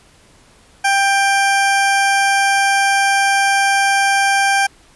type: tone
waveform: 20% pulse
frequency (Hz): 790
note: G5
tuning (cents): +13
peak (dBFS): -7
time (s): 0.84-4.67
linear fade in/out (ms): 10
effects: pink hiss -49 dBFS RMS until 4.95 s + resampled to 24000 Hz